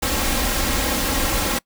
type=noise with comb filter; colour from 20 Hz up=pink; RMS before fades=-21 dBFS; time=0.02-1.59 s; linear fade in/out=10 ms; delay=3.7 ms; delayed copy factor=+0.65; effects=noise-tail reverb RT60 0.1 s tail -24 dB re dry